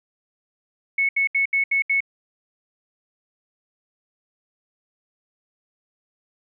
sine tone bursts, 2203 Hz, C#7, 11 cents flat, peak -17 dBFS, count 6, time 0.98-2.005 s, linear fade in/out 5 ms, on 110 ms, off 73 ms, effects none

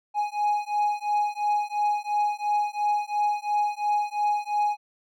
triangle beating tone pair, 830.6 / 833.5 Hz, G#5 / G#5, 0 / +6 cents, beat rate 2.9 Hz, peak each -24 dBFS, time 0.14-4.77 s, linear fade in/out 50 ms, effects none

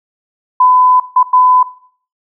sine tone bursts at uneven times, 1006 Hz, B5, 32 cents sharp, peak -5 dBFS, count 3, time 0.6-1 / 1.16-1.23 / 1.33-1.63 s, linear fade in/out 5 ms, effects noise-tail reverb RT60 0.5 s tail -17 dB re dry

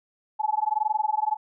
sine tone with amplitude modulation, 858 Hz, A5, 44 cents flat, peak -18 dBFS, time 0.39-1.37 s, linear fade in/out 20 ms, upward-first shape sine, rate 21.6 Hz, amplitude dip 100%, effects none

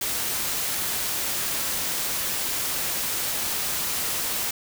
white noise, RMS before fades -27 dBFS, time 0.01-4.51 s, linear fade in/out 5 ms, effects none

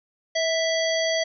harmonic tone with a mistuned harmonic, 659.3 Hz, E5, in tune, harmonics 1 / 3 / 5 / 7 / 9, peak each -23 / -28 / -30 / -31 / -33 dBFS, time 0.35-1.24 s, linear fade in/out 10 ms, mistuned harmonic 1, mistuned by -28 cents, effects none

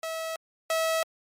sawtooth tone pair in turn, 648 / 648 Hz, E5 / E5, -30 / -30 cents, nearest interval unison, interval 0 cents, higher neither, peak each -27 / -20 dBFS, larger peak second, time 0.03-0.36 / 0.7-1.03 s, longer neither, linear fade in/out 2 ms, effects MP3 64 kbps

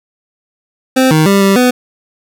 25% pulse tone with pitch steps, 260.4 / 156.4 / 197.9 / 195.8 / 249.6 Hz, C4 / D#3 / G3 / G3 / B3, -8 / +9 / +17 / -2 / +19 cents, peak -3 dBFS, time 0.96-1.71 s, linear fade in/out 10 ms, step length 150 ms, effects none

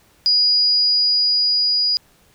sine tone with level ramp, 4900 Hz, D#8, 27 cents flat, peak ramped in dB -12 to -15 dBFS, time 0.26-1.97 s, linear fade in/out 0 ms, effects pink hiss -55 dBFS RMS until 2.34 s

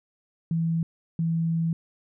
sine tone pair in turn, 164.81 / 164.81 Hz, E3 / E3, 0 / 0 cents, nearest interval unison, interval 0 cents, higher neither, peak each -22 dBFS, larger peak neither, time 0.51-0.83 / 1.19-1.73 s, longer second, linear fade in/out 2 ms, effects none

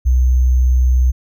sine tone with sample-and-hold, 63.1 Hz, B1, 38 cents sharp, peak -9 dBFS, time 0.05-1.12 s, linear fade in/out 20 ms, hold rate 6300 Hz, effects none

